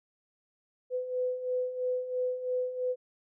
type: beating tone pair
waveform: sine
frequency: 501 / 504 Hz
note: B4 / B4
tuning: +25 / +35 cents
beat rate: 3 Hz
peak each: -36 / -30 dBFS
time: 0.9-2.96 s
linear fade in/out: 50 ms
effects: none